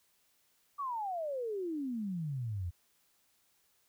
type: exponential sweep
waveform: sine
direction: down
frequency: 1174.7 to 82.41 Hz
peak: -34 dBFS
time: 0.78-2.71 s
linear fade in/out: 20 ms
effects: white hiss -72 dBFS RMS until 3.88 s